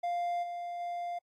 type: tone with level steps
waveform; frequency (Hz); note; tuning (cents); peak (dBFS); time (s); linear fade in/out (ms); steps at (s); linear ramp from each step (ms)
triangle; 698.5; F5; 0; -28 / -34 / -32; 0.03-1.19; 10; 0.42 / 0.79; 20
effects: AAC 64 kbps